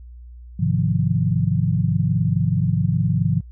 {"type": "chord", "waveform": "sine", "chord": "F minor seventh", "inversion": "first", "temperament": "equal", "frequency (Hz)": [103.83, 130.81, 155.56, 174.61], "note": ["Ab2", "C3", "Eb3", "F3"], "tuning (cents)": [0, 0, 0, 0], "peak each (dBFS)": -22, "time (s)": [0.59, 3.41], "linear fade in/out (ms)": 10, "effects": ["added 60 Hz sine -37 dBFS peak until 3.51 s"]}